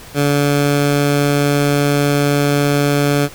15% pulse tone, 143.7 Hz, D3, 37 cents flat, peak -6 dBFS, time 0.14-3.29 s, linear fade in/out 50 ms, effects pink hiss -37 dBFS RMS until 3.34 s

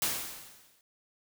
white noise with exponential decay, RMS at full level -28 dBFS, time 0.02-0.81 s, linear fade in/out 1 ms, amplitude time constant 170 ms, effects none

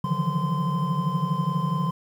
triangle tone cluster, 143.4 / 155.1 / 167.7 / 180.1 / 1034 Hz, D3 / D#3 / E3 / F#3 / C6, -41 / -5 / +30 / -46 / -21 cents, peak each -27 dBFS, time 0.04-1.91 s, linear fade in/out 5 ms, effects 9-bit

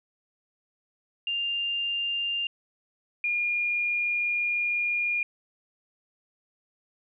sine tone pair in turn, 2797 / 2422 Hz, F7 / D#7, +2 / -47 cents, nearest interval major second, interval 249 cents, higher first, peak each -26 / -24 dBFS, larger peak second, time 1.27-2.47 / 3.24-5.23 s, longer second, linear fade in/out 2 ms, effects none

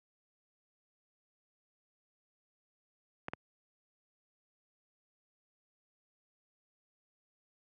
clicks, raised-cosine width 0.5 ms, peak -22 dBFS, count 2, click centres 3.284 / 3.335 s, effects high-pass 100 Hz 12 dB/octave

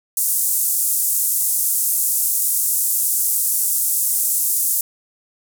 white band-pass noise, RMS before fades -19 dBFS, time 0.17-4.81 s, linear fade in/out 2 ms, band 7700 to 15000 Hz, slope 24 dB/octave, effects none

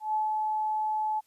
sine tone with ADSR envelope, 861 Hz, A5, 38 cents flat, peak -24 dBFS, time 0-1.21 s, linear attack 140 ms, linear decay 150 ms, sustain -2 dB, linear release 25 ms, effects white hiss -69 dBFS RMS until 1.26 s + resampled to 32000 Hz

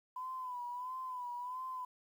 sine tone with vibrato, 1001 Hz, B5, 23 cents sharp, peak -39 dBFS, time 0.16-1.85 s, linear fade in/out 5 ms, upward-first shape sine, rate 1.5 Hz, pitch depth 59 cents each way, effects 11-bit

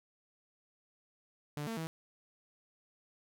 sawtooth tone with pitch steps, 147.4 / 226.4 / 161.9 Hz, D3 / A3 / E3, +7 / +50 / -31 cents, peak -33 dBFS, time 1.57-1.87 s, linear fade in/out 0 ms, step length 100 ms, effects none

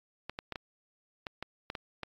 clicks, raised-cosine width 0.3 ms, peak -21 dBFS, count 9, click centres 0.296 / 0.389 / 0.523 / 0.558 / 1.268 / 1.426 / 1.701 / 1.752 / 2.033 s, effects AAC 48 kbps

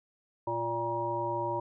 harmonic tone with a mistuned harmonic, 116.2 Hz, A#2, 5 cents flat, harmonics 1 / 3 / 5 / 7 / 8, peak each -40 / -36 / -36 / -42 / -32 dBFS, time 0.47-1.6 s, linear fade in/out 5 ms, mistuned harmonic 8, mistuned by +36 cents, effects none

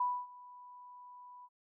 sine tone with ADSR envelope, 987.8 Hz, B5, in tune, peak -28 dBFS, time 0-1.49 s, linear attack 6 ms, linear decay 260 ms, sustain -22 dB, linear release 45 ms, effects none

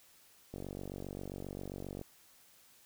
click train, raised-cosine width 2 ms, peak -29 dBFS, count 71, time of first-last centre 0.54-2.014 s, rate 47.5 Hz, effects white hiss -63 dBFS RMS until 2.85 s

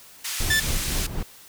white band-pass noise, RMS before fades -30 dBFS, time 0.24-1.07 s, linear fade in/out 10 ms, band 1500 to 10000 Hz, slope 12 dB/octave
brown noise with tremolo, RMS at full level -25 dBFS, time 0.4-1.23 s, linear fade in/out 5 ms, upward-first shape sine, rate 4 Hz, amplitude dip 60%
sawtooth tone, 1760 Hz, A6, in tune, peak -15 dBFS, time 0.5-0.6 s, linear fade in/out 5 ms
effects white hiss -48 dBFS RMS until 1.48 s

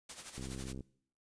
white noise with tremolo, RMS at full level -45 dBFS, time 0.09-0.73 s, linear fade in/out 5 ms, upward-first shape sine, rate 12 Hz, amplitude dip 65%
click train, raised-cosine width 3 ms, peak -32 dBFS, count 29, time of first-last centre 0.38-0.807 s, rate 65.6 Hz
effects noise-tail reverb RT60 0.6 s tail -22 dB re dry + resampled to 22050 Hz

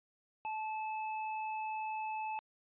square tone, 869 Hz, A5, 22 cents flat, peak -37 dBFS, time 0.45-2.39 s, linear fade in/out 0 ms, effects resampled to 8000 Hz

